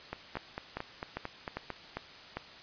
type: two click trains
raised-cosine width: 0.5 ms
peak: -20 / -21 dBFS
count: 6 / 8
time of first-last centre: 0.37-2.37 / 0.13-1.703 s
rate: 2.5 / 4.45 Hz
effects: white hiss -50 dBFS RMS until 2.62 s + resampled to 11025 Hz

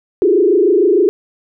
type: tone with frequency modulation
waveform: sine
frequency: 380 Hz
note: F#4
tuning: 46 cents sharp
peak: -8 dBFS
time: 0.22-1.09 s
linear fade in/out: 0 ms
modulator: 26.6 Hz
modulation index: 1.8
effects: none

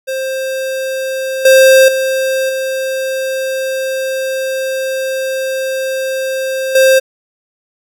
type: tone with level steps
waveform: square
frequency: 528 Hz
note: C5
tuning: 16 cents sharp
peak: -17 / -4 / -13 / -16 / -6 dBFS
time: 0.07-7 s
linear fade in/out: 20 ms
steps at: 1.45 / 1.88 / 2.49 / 6.75 s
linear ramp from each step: 5 ms
effects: none

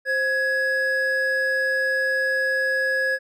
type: tone pair together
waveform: triangle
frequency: 525.8 / 1674 Hz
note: C5 / G#6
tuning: +8 / +13 cents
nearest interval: octave + minor sixth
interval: 2005 cents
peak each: -24 / -19 dBFS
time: 0.05-3.19 s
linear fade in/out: 50 ms
effects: none

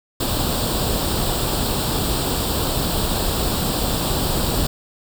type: noise with comb filter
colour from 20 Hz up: pink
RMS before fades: -21 dBFS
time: 0.2-4.67 s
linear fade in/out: 5 ms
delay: 0.24 ms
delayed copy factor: +0.7
effects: none

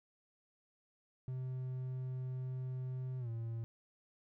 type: tone with pitch glide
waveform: triangle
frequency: 128.7 to 114.66 Hz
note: C3 to A#2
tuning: -28 to -28 cents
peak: -36 dBFS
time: 1.28-3.64 s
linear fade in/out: 0 ms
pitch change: -200 cents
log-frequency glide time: 3.19-3.29 s
effects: none

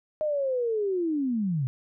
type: linear sweep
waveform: sine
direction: down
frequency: 623 to 121.9 Hz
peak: -24 dBFS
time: 0.21-1.67 s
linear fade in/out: 0 ms
effects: none

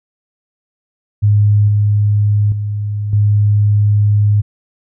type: tone with level steps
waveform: sine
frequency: 103.83 Hz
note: G#2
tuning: in tune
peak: -7 / -9 / -16 / -8 dBFS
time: 1.22-4.42 s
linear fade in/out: 20 ms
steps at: 1.68 / 2.52 / 3.13 s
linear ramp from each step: 2 ms
effects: none

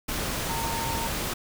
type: tone in noise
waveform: sine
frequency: 916 Hz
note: A#5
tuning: 31 cents flat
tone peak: -31 dBFS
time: 0.49-1.08 s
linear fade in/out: 10 ms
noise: pink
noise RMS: -30 dBFS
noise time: 0.08-1.34 s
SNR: -4 dB
effects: none

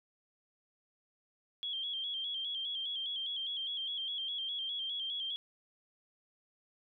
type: tone with vibrato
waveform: sine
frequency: 3257 Hz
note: G#7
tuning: 34 cents flat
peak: -35 dBFS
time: 1.63-5.36 s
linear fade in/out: 0 ms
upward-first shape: square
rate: 4.9 Hz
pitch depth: 50 cents each way
effects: none

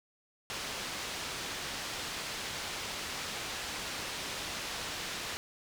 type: low-pass noise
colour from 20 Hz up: white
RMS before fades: -39 dBFS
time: 0.5-5.37 s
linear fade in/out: 0 ms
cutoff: 4900 Hz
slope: 12 dB/octave
effects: none

